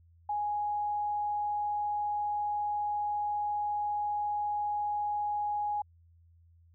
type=tone; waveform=sine; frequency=830.6 Hz; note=G#5; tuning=in tune; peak=-29 dBFS; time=0.29-5.82 s; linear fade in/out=5 ms; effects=added 84 Hz sine -58 dBFS peak until 6.74 s